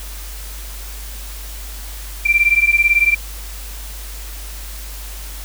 sine beating tone pair, 2349 / 2367 Hz, D7 / D7, 0 / +13 cents, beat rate 18 Hz, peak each -14 dBFS, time 2.25-3.15 s, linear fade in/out 10 ms, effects added 50 Hz sine -29 dBFS peak until 5.44 s + white hiss -35 dBFS RMS until 5.44 s

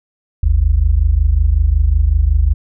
sine tone pair together, 50.99 / 76.4 Hz, G#1 / D#2, -31 / -31 cents, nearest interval perfect fifth, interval 700 cents, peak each -12 dBFS, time 0.43-2.54 s, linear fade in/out 5 ms, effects none

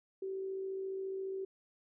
sine tone with amplitude modulation, 383.9 Hz, G4, 36 cents flat, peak -35 dBFS, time 0.22-1.45 s, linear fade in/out 5 ms, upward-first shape sine, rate 54.5 Hz, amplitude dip 30%, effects none

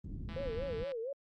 pink low-pass noise, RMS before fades -42 dBFS, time 0.04-0.84 s, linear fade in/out 5 ms, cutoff 260 Hz, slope 24 dB/octave
click train, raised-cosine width 0.3 ms, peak -34 dBFS, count 106, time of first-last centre 0.29-0.919 s, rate 167 Hz
sine tone with vibrato, 499.9 Hz, B4, 21 cents sharp, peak -36 dBFS, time 0.36-1.13 s, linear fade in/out 5 ms, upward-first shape sine, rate 4.3 Hz, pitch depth 200 cents each way
effects Opus 32 kbps

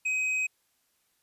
sine tone with hard clipping, 2524 Hz, D#7, 24 cents sharp, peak -27 dBFS, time 0.05-0.47 s, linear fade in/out 10 ms, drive 5 dB, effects white hiss -72 dBFS RMS until 1.22 s + resampled to 32000 Hz

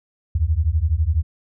sine beating tone pair, 73.42 / 85.42 Hz, D2 / F2, 0 / -38 cents, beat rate 12 Hz, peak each -19 dBFS, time 0.35-1.23 s, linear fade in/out 5 ms, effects none

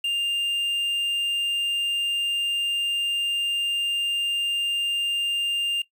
triangle tone with quantisation, 2800 Hz, F7, 4 cents sharp, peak -20 dBFS, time 0.04-5.82 s, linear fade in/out 5 ms, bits 8, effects noise-tail reverb RT60 0.1 s tail -18 dB re dry

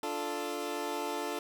20% pulse chord, D minor, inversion none, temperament equal, 293.7 / 349.2 / 440 Hz, D4 / F4 / A4, 0 / 0 / 0 cents, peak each -34 / -34 / -32 dBFS, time 0.03-1.39 s, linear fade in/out 2 ms, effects none

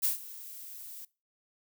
violet noise with ADSR envelope, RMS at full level -26 dBFS, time 0.02-1.05 s, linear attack 24 ms, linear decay 130 ms, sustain -19 dB, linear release 5 ms, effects noise-tail reverb RT60 0.3 s tail -22 dB re dry

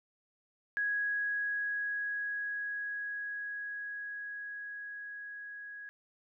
sine tone with level ramp, 1661.2 Hz, G#6, in tune, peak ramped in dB -29 to -43 dBFS, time 0.77-5.89 s, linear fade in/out 0 ms, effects none

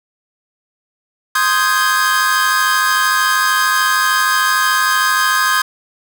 45% pulse chord, Ab major seventh, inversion first, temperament equal, 1046.5 / 1244.5 / 1568 / 1661.2 Hz, C6 / Eb6 / G6 / Ab6, 0 / 0 / 0 / 0 cents, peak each -18 dBFS, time 1.35-5.62 s, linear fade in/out 5 ms, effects none

